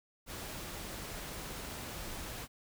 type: noise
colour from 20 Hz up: pink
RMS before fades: -43 dBFS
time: 0.26-2.48 s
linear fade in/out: 50 ms
effects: none